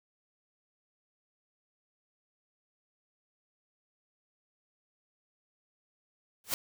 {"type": "noise with exponential growth", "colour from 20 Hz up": "white", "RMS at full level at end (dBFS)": -26, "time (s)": [6.44, 6.54], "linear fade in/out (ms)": 1, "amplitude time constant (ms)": 21, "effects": []}